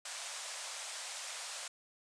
white band-pass noise, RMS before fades -44 dBFS, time 0.05-1.68 s, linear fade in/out 5 ms, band 530 to 9100 Hz, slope 48 dB/octave, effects none

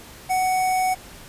square tone with notch filter, 745 Hz, F#5, 12 cents sharp, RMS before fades -21 dBFS, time 0.29-0.95 s, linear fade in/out 20 ms, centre 3800 Hz, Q 1.5, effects pink hiss -43 dBFS RMS until 1.28 s + resampled to 32000 Hz

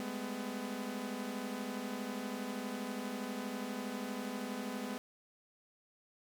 sawtooth tone cluster, 201.8 / 214.2 / 250.9 Hz, G#3 / A3 / B3, -49 / -46 / +28 cents, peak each -40 / -40 / -37 dBFS, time 0-4.98 s, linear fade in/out 0 ms, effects none

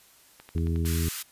click train, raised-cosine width 0.3 ms, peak -29 dBFS, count 6, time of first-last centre 0.4-0.85 s, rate 11.1 Hz
harmonic tone, 82.7 Hz, E2, 6 cents sharp, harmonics 1 / 2 / 3 / 4 / 5, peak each -25 / -31 / -35 / -37 / -39 dBFS, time 0.55-1.09 s, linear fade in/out 5 ms
white high-pass noise, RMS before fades -34 dBFS, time 0.85-1.23 s, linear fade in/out 10 ms, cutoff 1200 Hz, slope 24 dB/octave
effects white hiss -57 dBFS RMS until 1.31 s + resampled to 32000 Hz

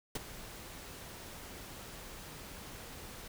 pink noise with ADSR envelope, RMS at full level -35 dBFS, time 0.15-3.28 s, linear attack 5 ms, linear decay 24 ms, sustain -13 dB, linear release 6 ms, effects none

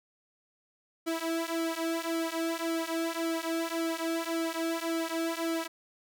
sawtooth tone with flanger, 329.6 Hz, E4, in tune, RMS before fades -32 dBFS, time 1.06-5.68 s, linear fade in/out 20 ms, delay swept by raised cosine 1.9 to 4.1 ms, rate 1.8 Hz, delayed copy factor -0.9, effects none

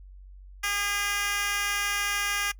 10% pulse tone with high-pass filter, 406.6 Hz, G#4, 37 cents flat, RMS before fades -28 dBFS, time 0.63-2.52 s, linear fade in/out 10 ms, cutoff 1700 Hz, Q 0.89, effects noise-tail reverb RT60 0.1 s tail -22 dB re dry + added 47 Hz sine -44 dBFS peak until 2.59 s

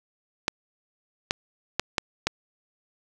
clicks, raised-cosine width 0.2 ms, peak -5 dBFS, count 5, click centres 0.481 / 1.309 / 1.796 / 1.982 / 2.27 s, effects 7-bit

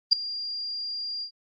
sine tone with ADSR envelope, 4790 Hz, D8, 33 cents sharp, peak -11 dBFS, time 0.11-1.31 s, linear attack 19 ms, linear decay 4 ms, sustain -19 dB, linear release 89 ms, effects Opus 32 kbps

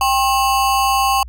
square ring-modulated tone, 930 Hz, A#5, 4 cents flat, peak -11 dBFS, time 0.01-1.23 s, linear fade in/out 2 ms, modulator 141 Hz, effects added 60 Hz sine -31 dBFS peak until 1.28 s

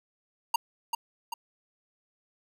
square tone with echo, 932.3 Hz, A#5, in tune, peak -22 dBFS, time 0.54-0.56 s, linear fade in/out 5 ms, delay 390 ms, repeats 2, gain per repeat -5 dB, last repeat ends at 1.34 s, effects none

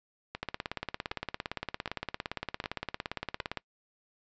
two click trains, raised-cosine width 0.3 ms, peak -20 / -17 dBFS, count 5 / 56, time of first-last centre 0.35-3.403 / 0.43-3.573 s, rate 1.31 / 17.5 Hz, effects noise-tail reverb RT60 0.1 s tail -23 dB re dry + resampled to 16000 Hz

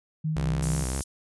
sine tone with tremolo, 156.4 Hz, D#3, 9 cents sharp, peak -24 dBFS, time 0.24-0.84 s, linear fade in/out 10 ms, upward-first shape sine, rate 4.9 Hz, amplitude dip 35%
sawtooth tone with vibrato, 65.41 Hz, C2, in tune, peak -24 dBFS, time 0.36-1.02 s, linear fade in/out 5 ms, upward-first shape triangle, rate 5.3 Hz, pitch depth 87 cents each way
pink high-pass noise, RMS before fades -35 dBFS, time 0.62-1.04 s, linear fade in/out 10 ms, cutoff 6300 Hz, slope 24 dB/octave
effects resampled to 24000 Hz

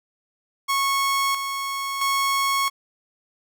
sawtooth tone with tremolo, 1100 Hz, C#6, 14 cents flat, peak -16 dBFS, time 0.68-2.7 s, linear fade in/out 20 ms, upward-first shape square, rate 0.75 Hz, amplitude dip 50%, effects none

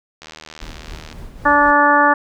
click train, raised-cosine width 0.2 ms, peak -18 dBFS, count 72, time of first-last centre 0.22-1.127 s, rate 78.3 Hz
brown noise with tremolo, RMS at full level -32 dBFS, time 0.61-1.72 s, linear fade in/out 20 ms, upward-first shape sine, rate 3.8 Hz, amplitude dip 50%
harmonic tone, 290.5 Hz, D4, 19 cents flat, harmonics 1 / 2 / 3 / 4 / 5 / 6, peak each -20 / -19 / -15 / -15 / -18 / -17 dBFS, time 1.45-2.14 s, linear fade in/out 10 ms
effects none

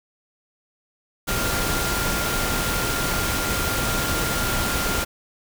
sine tone in noise, 1396.9 Hz, F6, in tune, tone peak -29 dBFS, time 1.27-5.05 s, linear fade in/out 20 ms, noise pink, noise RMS -24 dBFS, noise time 1.27-5.05 s, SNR -8 dB, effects none

